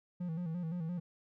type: tone with vibrato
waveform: triangle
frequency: 169.3 Hz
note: E3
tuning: 46 cents sharp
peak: -33 dBFS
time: 0.2-1 s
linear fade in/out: 10 ms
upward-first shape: square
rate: 5.8 Hz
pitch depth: 83 cents each way
effects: none

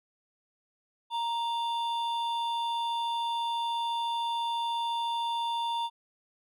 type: tone pair together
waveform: triangle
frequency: 933 / 3519 Hz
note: A#5 / A7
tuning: +1 / 0 cents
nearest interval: octave + major seventh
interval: 2299 cents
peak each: -27 / -36 dBFS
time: 1.1-5.9 s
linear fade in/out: 50 ms
effects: none

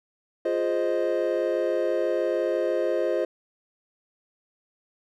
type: chord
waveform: triangle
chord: F minor seventh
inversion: none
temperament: equal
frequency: 349.2 / 415.3 / 523.3 / 622.3 Hz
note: F4 / Ab4 / C5 / Eb5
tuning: 0 / 0 / 0 / 0 cents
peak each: -26 / -28 / -25 / -26 dBFS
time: 0.45-3.25 s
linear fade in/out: 5 ms
effects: none

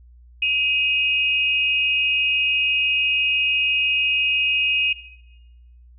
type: tone pair together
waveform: sine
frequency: 2526 / 2840 Hz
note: D#7 / F7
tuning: +26 / +28 cents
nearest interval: major second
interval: 202 cents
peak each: -18 / -23 dBFS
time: 0.42-4.93 s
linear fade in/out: 5 ms
effects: noise-tail reverb RT60 1.0 s tail -17 dB re dry + added 60 Hz sine -45 dBFS peak until 5.98 s

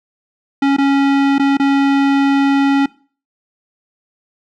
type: tone with dropouts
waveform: square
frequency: 277.1 Hz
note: C#4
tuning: 1 cent flat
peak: -11 dBFS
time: 0.62-2.86 s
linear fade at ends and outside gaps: 5 ms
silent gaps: 0.766-0.783 / 1.383-1.395 / 1.571-1.597 s
effects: noise-tail reverb RT60 0.4 s tail -21 dB re dry + low-pass 3000 Hz 12 dB/octave

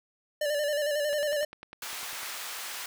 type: tone with vibrato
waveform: square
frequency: 589 Hz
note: D5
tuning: 5 cents sharp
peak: -27 dBFS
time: 0.41-1.45 s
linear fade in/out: 5 ms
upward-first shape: square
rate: 11 Hz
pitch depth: 40 cents each way
type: click train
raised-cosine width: 0.3 ms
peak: -27 dBFS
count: 12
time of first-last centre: 1.13-2.231 s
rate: 9.99 Hz
type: high-pass noise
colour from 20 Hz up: pink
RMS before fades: -38 dBFS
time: 1.82-2.86 s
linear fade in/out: 2 ms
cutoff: 1100 Hz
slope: 12 dB/octave
effects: none

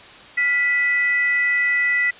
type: tone with frequency modulation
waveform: sine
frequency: 1975.5 Hz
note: B6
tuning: in tune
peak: -16 dBFS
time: 0.37-2.11 s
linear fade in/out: 10 ms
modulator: 565 Hz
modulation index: 0.36
effects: white hiss -42 dBFS RMS until 2.19 s + resampled to 8000 Hz

